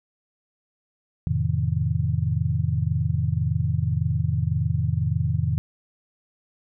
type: chord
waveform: sine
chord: F dominant seventh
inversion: none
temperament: just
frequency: 87.31 / 109.13 / 130.96 / 157.15 Hz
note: F2 / A2 / C3 / Eb3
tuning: 0 / -14 / +2 / +18 cents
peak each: -26 dBFS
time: 1.27-5.58 s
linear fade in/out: 0 ms
effects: none